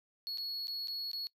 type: tone with dropouts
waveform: triangle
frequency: 4356 Hz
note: C#8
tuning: 31 cents flat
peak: -35 dBFS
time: 0.27-1.27 s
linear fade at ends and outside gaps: 0 ms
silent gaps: 0.374-0.382 / 0.671-0.681 / 0.873-0.882 / 1.115-1.132 s
effects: noise-tail reverb RT60 0.1 s tail -22 dB re dry